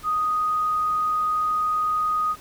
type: tone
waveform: sine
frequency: 1244.5 Hz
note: D#6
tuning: in tune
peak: -20 dBFS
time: 0.03-2.36 s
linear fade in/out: 50 ms
effects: pink hiss -46 dBFS RMS until 2.4 s